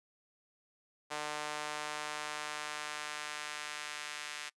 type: tone with high-pass filter sweep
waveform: sawtooth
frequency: 150 Hz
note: D3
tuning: 37 cents sharp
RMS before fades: -41 dBFS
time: 1.1-4.5 s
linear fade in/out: 20 ms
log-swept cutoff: 730 to 1900 Hz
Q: 0.92
effects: noise-tail reverb RT60 0.1 s tail -24 dB re dry + resampled to 24000 Hz